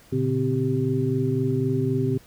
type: tone cluster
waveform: sine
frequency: 118.3 / 142.2 / 259.6 / 390.2 Hz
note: A#2 / C#3 / C4 / G4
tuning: +26 / +45 / -13 / -8 cents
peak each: -26 dBFS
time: 0.12-2.18 s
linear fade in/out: 10 ms
effects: pink hiss -53 dBFS RMS until 2.26 s